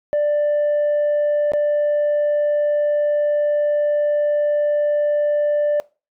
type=tone with dropouts; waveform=sine; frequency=590 Hz; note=D5; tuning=8 cents sharp; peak=-13 dBFS; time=0.13-5.8 s; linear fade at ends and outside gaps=0 ms; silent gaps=1.519-1.535 s; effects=noise-tail reverb RT60 0.3 s tail -23 dB re dry + tanh soft clip ceiling -14 dBFS